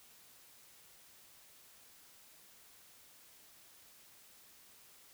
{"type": "silence", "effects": ["white hiss -61 dBFS RMS until 5.13 s"]}